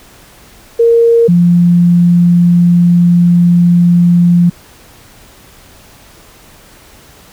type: tone pair in turn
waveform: sine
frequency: 464.5 / 173.99 Hz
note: A#4 / F3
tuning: -6 / -6 cents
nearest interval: octave + perfect fourth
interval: 1700 cents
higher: first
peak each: -4 dBFS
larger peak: neither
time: 0.79-1.28 / 1.28-4.5 s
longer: second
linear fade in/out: 10 ms
effects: pink hiss -40 dBFS RMS until 7.32 s